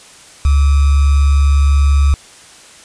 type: tone with sample-and-hold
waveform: sine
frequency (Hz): 70.7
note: C#2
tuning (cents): +35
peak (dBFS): -7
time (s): 0.45-2.14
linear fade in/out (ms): 0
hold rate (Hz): 1225
effects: white hiss -40 dBFS RMS until 2.84 s + resampled to 22050 Hz